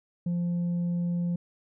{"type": "tone with tanh clipping", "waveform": "triangle", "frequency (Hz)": 173.9, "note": "F3", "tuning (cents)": -7, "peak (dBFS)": -26, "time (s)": [0.26, 1.36], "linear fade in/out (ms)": 5, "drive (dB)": 7, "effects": []}